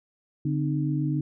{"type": "tone cluster", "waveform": "sine", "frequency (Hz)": [144.8, 259.8, 307.2], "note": ["D3", "C4", "D#4"], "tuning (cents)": [-24, -12, -22], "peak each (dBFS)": [-25, -32, -29], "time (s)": [0.45, 1.21], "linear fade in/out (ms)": 5, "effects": []}